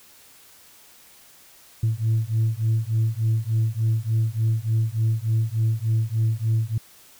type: beating tone pair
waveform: sine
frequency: 110 / 113.4 Hz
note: A2 / A#2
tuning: 0 / -47 cents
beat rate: 3.4 Hz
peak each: -21 / -21 dBFS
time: 1.83-6.78 s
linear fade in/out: 5 ms
effects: tanh soft clip ceiling -15 dBFS + white hiss -51 dBFS RMS until 7.19 s